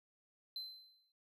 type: tone with exponential decay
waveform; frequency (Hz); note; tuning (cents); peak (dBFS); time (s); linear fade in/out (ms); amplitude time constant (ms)
triangle; 4075; C8; -47; -38; 0.56-1.12; 2; 120
effects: none